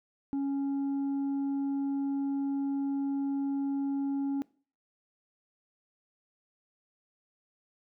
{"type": "tone with tanh clipping", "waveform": "triangle", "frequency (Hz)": 277.2, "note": "C#4", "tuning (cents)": 0, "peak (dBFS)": -29, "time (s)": [0.33, 4.42], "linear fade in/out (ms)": 0, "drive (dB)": 8, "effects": ["noise-tail reverb RT60 0.4 s tail -21 dB re dry"]}